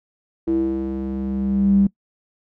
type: tone with band-pass filter sweep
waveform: square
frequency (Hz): 66.3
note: C2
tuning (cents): +23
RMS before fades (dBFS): -20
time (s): 0.47-1.87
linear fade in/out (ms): 5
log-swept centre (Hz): 340 to 190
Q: 8.6
effects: noise-tail reverb RT60 0.1 s tail -22 dB re dry